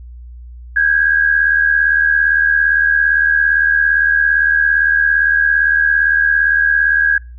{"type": "tone pair together", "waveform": "sine", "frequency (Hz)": [1568, 1645.6], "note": ["G6", "G#6"], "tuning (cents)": [0, -16], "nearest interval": "minor second", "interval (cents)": 84, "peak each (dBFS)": [-16, -11], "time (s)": [0.76, 7.18], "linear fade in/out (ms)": 5, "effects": ["noise-tail reverb RT60 0.3 s tail -24 dB re dry", "added 60 Hz sine -31 dBFS peak until 7.38 s"]}